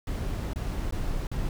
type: noise with dropouts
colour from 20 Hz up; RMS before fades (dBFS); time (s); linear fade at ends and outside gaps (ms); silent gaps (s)
brown; -30; 0.07-1.49; 2; 0.534-0.559 / 0.91-0.923 / 1.27-1.315
effects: none